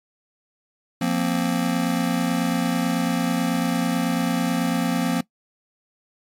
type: chord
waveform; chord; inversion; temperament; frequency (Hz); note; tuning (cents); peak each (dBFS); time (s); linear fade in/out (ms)
square; F suspended fourth; none; just; 174.61 / 232.8 / 261.9; F3 / Bb3 / C4; 0 / -2 / +2; -25; 1.01-5.21; 5
effects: noise-tail reverb RT60 0.1 s tail -20 dB re dry + MP3 64 kbps